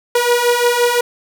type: beating tone pair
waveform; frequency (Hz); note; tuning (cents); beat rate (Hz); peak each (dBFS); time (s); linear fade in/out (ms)
sawtooth; 478.6 / 484.4; A#4 / B4; +46 / -34; 5.8; -13 / -10; 0.15-1.01; 5
effects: none